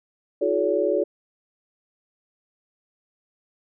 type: tone cluster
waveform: sine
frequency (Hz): 325.8 / 364.9 / 425.7 / 568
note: E4 / F#4 / G#4 / C#5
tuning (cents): -20 / -24 / +43 / +42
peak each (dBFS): -28 / -25 / -24 / -23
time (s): 0.41-1.04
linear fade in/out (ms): 10
effects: none